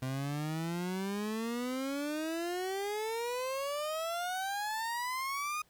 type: exponential sweep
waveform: 30% pulse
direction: up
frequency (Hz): 128.3 to 1244.5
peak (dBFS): -31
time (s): 0.02-5.62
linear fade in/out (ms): 5
effects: pink hiss -68 dBFS RMS until 5.69 s